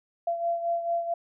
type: beating tone pair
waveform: sine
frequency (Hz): 681 / 685.5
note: F5 / F5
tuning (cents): -44 / -32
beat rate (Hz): 4.5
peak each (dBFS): -26 / -33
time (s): 0.27-1.14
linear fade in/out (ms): 5
effects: none